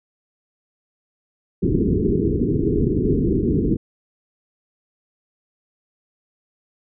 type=low-pass noise; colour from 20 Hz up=white; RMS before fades=-19 dBFS; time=1.62-3.77 s; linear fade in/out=10 ms; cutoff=430 Hz; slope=96 dB/octave; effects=none